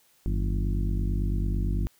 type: harmonic tone with a mistuned harmonic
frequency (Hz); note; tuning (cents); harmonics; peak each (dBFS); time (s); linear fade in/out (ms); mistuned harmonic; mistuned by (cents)
49; G1; 0; 1 / 2 / 3 / 4 / 5 / 6 / 7; -25 / -31 / -35 / -37 / -39 / -41 / -42; 0.26-1.87; 0; 3; +140
effects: white hiss -63 dBFS RMS until 1.99 s